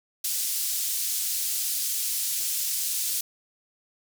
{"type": "band-pass noise", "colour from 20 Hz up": "white", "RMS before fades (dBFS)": -28, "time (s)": [0.24, 3.21], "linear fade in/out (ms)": 5, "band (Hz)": [4600, 16000], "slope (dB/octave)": 12, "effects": []}